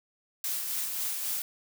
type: noise with tremolo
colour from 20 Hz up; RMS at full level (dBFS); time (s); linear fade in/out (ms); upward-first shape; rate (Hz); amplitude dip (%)
blue; -31; 0.44-1.42; 2; sine; 3.7; 35
effects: none